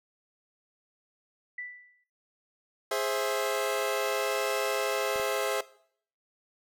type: tone with exponential decay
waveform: sine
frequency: 1975.5 Hz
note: B6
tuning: in tune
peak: -33 dBFS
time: 1.58-2.04 s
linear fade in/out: 5 ms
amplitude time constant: 98 ms
type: chord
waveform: sawtooth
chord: Ab augmented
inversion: none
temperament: equal with one note detuned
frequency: 415.3 / 527.5 / 659.3 Hz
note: Ab4 / C5 / E5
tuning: 0 / +14 / 0 cents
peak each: -28 dBFS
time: 2.91-5.61 s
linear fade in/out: 5 ms
type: clicks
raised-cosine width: 2 ms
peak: -32 dBFS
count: 2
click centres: 5.159 / 5.198 s
effects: noise-tail reverb RT60 0.6 s tail -19 dB re dry